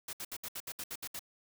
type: noise bursts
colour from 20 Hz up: white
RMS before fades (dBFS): -41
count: 10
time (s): 0.08-1.193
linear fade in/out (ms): 5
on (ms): 51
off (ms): 67
effects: none